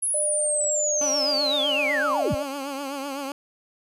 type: linear sweep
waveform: sine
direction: down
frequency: 10750 to 36.35 Hz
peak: -22 dBFS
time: 0.02-2.35 s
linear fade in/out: 10 ms
type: tone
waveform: sine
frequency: 598 Hz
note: D5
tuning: 31 cents sharp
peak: -26 dBFS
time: 0.14-2.43 s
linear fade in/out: 5 ms
type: tone with vibrato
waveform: 15% pulse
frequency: 277.2 Hz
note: C#4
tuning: in tune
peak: -23 dBFS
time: 1.01-3.32 s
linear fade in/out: 2 ms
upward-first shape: triangle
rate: 7.9 Hz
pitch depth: 87 cents each way
effects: resampled to 32000 Hz